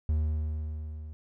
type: tone with level ramp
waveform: triangle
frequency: 77 Hz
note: D#2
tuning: 17 cents flat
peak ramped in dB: -21 to -37 dBFS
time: 0.09-1.13 s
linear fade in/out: 0 ms
effects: none